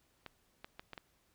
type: clicks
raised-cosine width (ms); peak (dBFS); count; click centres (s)
0.3; -29; 5; 0.263 / 0.645 / 0.795 / 0.933 / 0.978
effects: pink hiss -73 dBFS RMS until 1.34 s